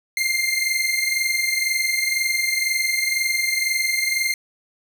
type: tone pair together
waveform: sawtooth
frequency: 2093 / 2115 Hz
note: C7 / C7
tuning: 0 / +18 cents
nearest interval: unison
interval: 18 cents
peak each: -19 dBFS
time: 0.17-4.34 s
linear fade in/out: 2 ms
effects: none